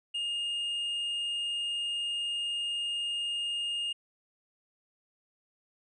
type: tone with tanh clipping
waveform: sine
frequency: 2836 Hz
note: F7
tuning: 26 cents sharp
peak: -31 dBFS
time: 0.14-3.93 s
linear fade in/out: 10 ms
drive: 3 dB
effects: resampled to 24000 Hz